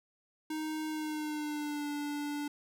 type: tone with pitch glide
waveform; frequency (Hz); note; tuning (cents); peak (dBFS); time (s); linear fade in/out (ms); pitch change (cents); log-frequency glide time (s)
square; 311.1 to 291.9; D#4 to D4; 0 to -10; -35; 0.5-2.48; 5; -110; 0.89-1.88
effects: none